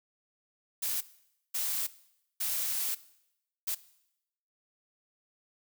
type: noise bursts at uneven times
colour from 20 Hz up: blue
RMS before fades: -32 dBFS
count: 4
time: 0.82-1.01 / 1.54-1.87 / 2.4-2.95 / 3.67-3.75 s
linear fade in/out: 10 ms
effects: noise-tail reverb RT60 0.8 s tail -18 dB re dry